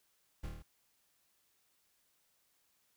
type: noise with echo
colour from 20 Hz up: brown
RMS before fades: -40 dBFS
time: 0.43-0.47 s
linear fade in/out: 10 ms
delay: 26 ms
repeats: 6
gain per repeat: -2 dB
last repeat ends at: 0.626 s
effects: white hiss -75 dBFS RMS until 2.96 s